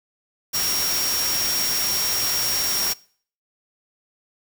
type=tone in noise; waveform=sine; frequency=5588 Hz; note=F8; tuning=in tune; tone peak=-23 dBFS; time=0.53-2.94 s; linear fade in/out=20 ms; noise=white; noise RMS=-25 dBFS; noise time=0.53-2.94 s; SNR=-1 dB; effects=noise-tail reverb RT60 0.5 s tail -23 dB re dry